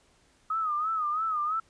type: tone with vibrato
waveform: sine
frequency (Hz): 1255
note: D#6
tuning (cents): +15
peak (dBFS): -26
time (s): 0.5-1.6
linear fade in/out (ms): 5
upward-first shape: sine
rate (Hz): 3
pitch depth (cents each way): 96
effects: pink hiss -64 dBFS RMS until 1.69 s + resampled to 22050 Hz